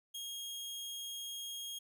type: tone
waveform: sawtooth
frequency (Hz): 3259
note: G#7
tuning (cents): -33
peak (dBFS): -38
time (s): 0.14-1.79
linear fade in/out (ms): 10
effects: none